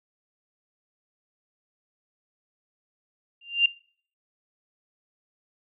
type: tone with exponential growth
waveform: sine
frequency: 2790 Hz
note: F7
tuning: 2 cents flat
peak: -13 dBFS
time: 3.41-3.66 s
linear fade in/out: 5 ms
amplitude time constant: 53 ms
effects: noise-tail reverb RT60 0.5 s tail -22 dB re dry